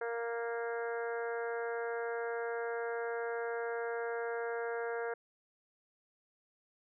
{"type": "harmonic tone", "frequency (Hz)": 233.1, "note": "A#3", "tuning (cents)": 0, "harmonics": [2, 3, 4, 5, 6, 7, 8, 9], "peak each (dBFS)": [-36, -43, -47, -52, -45, -45, -55, -55], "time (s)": [0.01, 5.14], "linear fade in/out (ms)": 5, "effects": []}